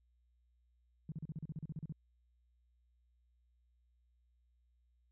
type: tone bursts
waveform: sine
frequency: 155.56 Hz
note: D#3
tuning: in tune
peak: -39 dBFS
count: 13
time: 1.09-1.924 s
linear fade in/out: 2 ms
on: 30 ms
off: 37 ms
effects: added 60 Hz sine -70 dBFS peak until 5.11 s